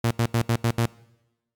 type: tone bursts at uneven times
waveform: sawtooth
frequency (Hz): 116.54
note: A#2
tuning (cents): 0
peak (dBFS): -15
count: 6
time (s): 0.04-0.11 / 0.19-0.26 / 0.34-0.42 / 0.49-0.56 / 0.64-0.71 / 0.78-0.86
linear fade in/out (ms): 5
effects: noise-tail reverb RT60 1.0 s tail -22 dB re dry + MP3 96 kbps